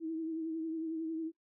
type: tone with vibrato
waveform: sine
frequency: 322.7 Hz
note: E4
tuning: 37 cents flat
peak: -34 dBFS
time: 0-1.32 s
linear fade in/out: 50 ms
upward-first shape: triangle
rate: 11 Hz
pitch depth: 44 cents each way
effects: noise-tail reverb RT60 0.1 s tail -19 dB re dry